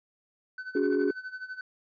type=tone with tremolo; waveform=triangle; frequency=1512 Hz; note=F#6; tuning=37 cents sharp; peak=-32 dBFS; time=0.58-1.61 s; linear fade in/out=2 ms; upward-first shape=sine; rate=12 Hz; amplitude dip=80%
type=chord; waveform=sine; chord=C# suspended fourth; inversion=none; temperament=equal with one note detuned; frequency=284.5 / 370 / 415.3 Hz; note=C#4 / F#4 / G#4; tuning=+45 / 0 / 0 cents; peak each=-27 dBFS; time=0.75-1.11 s; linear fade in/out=5 ms
effects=tanh soft clip ceiling -15 dBFS + resampled to 11025 Hz